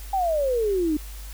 sine exponential sweep, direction down, 801 to 293.7 Hz, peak -20 dBFS, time 0.13-0.97 s, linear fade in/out 5 ms, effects added 50 Hz sine -35 dBFS peak until 1.33 s + white hiss -45 dBFS RMS until 1.33 s

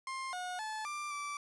30% pulse tone with pitch steps, 1058 / 726 / 866 / 1184 / 1163 Hz, C6 / F#5 / A5 / D6 / D6, +19 / -33 / -28 / +14 / -17 cents, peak -35 dBFS, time 0.07-1.37 s, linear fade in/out 2 ms, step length 260 ms, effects resampled to 24000 Hz + 11-bit

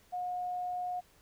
sine tone, 721 Hz, F#5, 45 cents flat, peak -33 dBFS, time 0.12-1.01 s, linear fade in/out 20 ms, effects pink hiss -64 dBFS RMS until 1.21 s

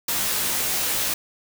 white noise with comb filter, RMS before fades -24 dBFS, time 0.08-1.14 s, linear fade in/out 5 ms, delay 16 ms, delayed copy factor +1, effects none

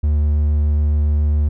triangle tone, 74.4 Hz, D2, 23 cents sharp, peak -11 dBFS, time 0.03-1.49 s, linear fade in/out 10 ms, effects none

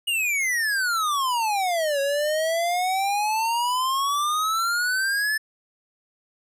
square exponential two-way sweep, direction down then up, 2899 to 550 to 1758 Hz, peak -22 dBFS, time 0.07-5.38 s, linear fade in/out 10 ms, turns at 2 s, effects resampled to 32000 Hz

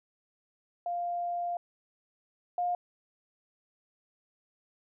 sine tone pair in turn, 698.5 / 709.1 Hz, F5 / F5, 0 / +26 cents, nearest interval unison, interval 26 cents, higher second, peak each -30 / -27 dBFS, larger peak second, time 0.86-1.57 / 2.58-2.75 s, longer first, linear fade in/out 2 ms, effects none

